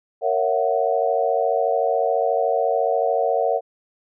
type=chord; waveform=sine; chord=F# dominant seventh; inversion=first; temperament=just; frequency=462.5 / 555 / 666 / 740 Hz; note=A#4 / C#5 / E5 / F#5; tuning=-14 / +2 / +18 / 0 cents; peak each=-23 dBFS; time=0.21-3.61 s; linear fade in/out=50 ms; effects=none